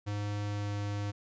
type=tone with pitch glide; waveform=square; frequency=103.1 to 102.45 Hz; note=G#2 to G#2; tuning=-12 to -23 cents; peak=-33 dBFS; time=0.06-1.12 s; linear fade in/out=20 ms; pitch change=-11 cents; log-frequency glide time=0.45-0.74 s; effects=resampled to 16000 Hz